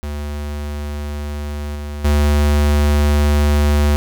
square tone with level steps, 73.42 Hz, D2, in tune, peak -23 / -25 / -12 dBFS, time 0.03-3.96 s, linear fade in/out 0 ms, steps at 1.75 / 2.04 s, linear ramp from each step 10 ms, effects none

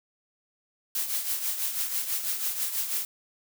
blue noise with tremolo, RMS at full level -27 dBFS, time 0.95-3.05 s, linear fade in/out 2 ms, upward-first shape triangle, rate 6.1 Hz, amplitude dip 65%, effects none

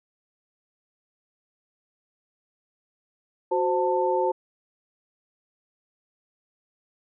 sine tone cluster, 368.4 / 521 / 889 Hz, F#4 / C5 / A5, -7 / -7 / +18 cents, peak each -25 dBFS, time 3.51-4.32 s, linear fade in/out 10 ms, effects none

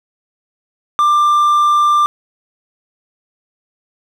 triangle tone, 1187 Hz, D6, 18 cents sharp, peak -7 dBFS, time 0.99-2.06 s, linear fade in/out 0 ms, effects none

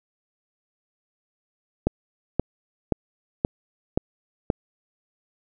click train, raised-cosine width 2 ms, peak -6 dBFS, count 6, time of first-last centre 1.87-4.502 s, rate 1.9 Hz, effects none

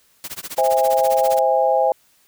white noise with tremolo, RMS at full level -29 dBFS, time 0.24-1.39 s, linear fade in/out 0 ms, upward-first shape sine, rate 15 Hz, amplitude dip 100%
sine chord, C augmented, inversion none, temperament just, 523.3 / 654.1 / 817.6 Hz, C5 / E5 / G#5, 0 / -14 / -27 cents, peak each -18 / -19 / -18 dBFS, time 0.58-1.92 s, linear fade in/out 2 ms
effects white hiss -58 dBFS RMS until 2.27 s

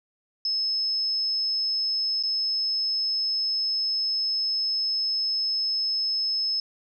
sine tone with dropouts, 5200 Hz, E8, 24 cents flat, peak -23 dBFS, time 0.45-6.6 s, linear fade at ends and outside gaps 2 ms, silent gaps 2.227-2.235 s, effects none

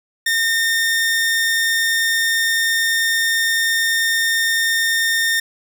sawtooth tone, 1823 Hz, A#6, 39 cents flat, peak -12 dBFS, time 0.26-5.4 s, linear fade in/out 5 ms, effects none

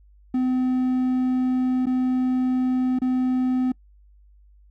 triangle tone with dropouts, 255.1 Hz, C4, 44 cents flat, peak -17 dBFS, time 0.34-3.72 s, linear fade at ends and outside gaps 5 ms, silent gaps 1.858-1.867 / 2.989-3.017 s, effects noise-tail reverb RT60 0.1 s tail -26 dB re dry + added 50 Hz sine -50 dBFS peak until 4.7 s

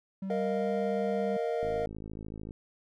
triangle tone with pitch glide, 192.6 to 198.47 Hz, G3 to G3, -30 to +22 cents, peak -31 dBFS, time 0.22-1.37 s, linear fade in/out 5 ms, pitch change +52 cents, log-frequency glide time 0.34-0.72 s
triangle chord, Bb suspended fourth, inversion none, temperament just, 466.2 / 621.6 / 699.2 Hz, Bb4 / Eb5 / F5, 0 / -2 / +2 cents, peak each -29 / -32 / -34 dBFS, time 0.3-1.86 s, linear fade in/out 2 ms
click train, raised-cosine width 3 ms, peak -29 dBFS, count 48, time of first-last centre 1.63-2.509 s, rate 53.5 Hz
effects none

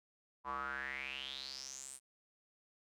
square tone with band-pass filter sweep, 66.8 Hz, C2, 36 cents sharp, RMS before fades -44 dBFS, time 0.44-2 s, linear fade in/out 50 ms, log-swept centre 1000 to 9300 Hz, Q 7.6, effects none

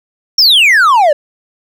triangle exponential sweep, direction down, 5660 to 560 Hz, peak -3 dBFS, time 0.38-1.13 s, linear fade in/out 5 ms, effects none

